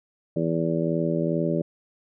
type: harmonic tone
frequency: 82.41 Hz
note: E2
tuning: in tune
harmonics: 2 / 3 / 4 / 5 / 6 / 7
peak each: -26 / -30 / -28 / -30 / -35 / -29 dBFS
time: 0.36-1.62 s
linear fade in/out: 5 ms
effects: none